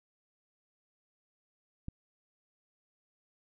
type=click; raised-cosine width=5 ms; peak=-26 dBFS; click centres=1.884 s; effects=none